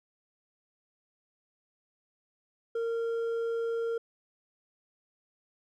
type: tone with hard clipping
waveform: sine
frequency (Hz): 460.9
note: A#4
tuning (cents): -20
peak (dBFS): -30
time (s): 2.75-3.98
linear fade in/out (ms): 5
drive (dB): 4
effects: none